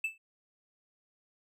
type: tone with exponential decay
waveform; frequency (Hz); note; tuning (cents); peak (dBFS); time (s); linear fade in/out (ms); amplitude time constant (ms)
triangle; 2637; E7; 0; -25; 0.04-0.18; 5; 30
effects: none